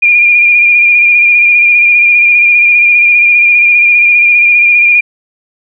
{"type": "tone with vibrato", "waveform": "sine", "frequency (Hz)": 2414, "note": "D7", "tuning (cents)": 47, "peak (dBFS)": -3, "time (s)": [0.02, 5.01], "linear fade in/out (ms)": 10, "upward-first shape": "square", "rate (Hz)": 15, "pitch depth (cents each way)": 24, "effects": []}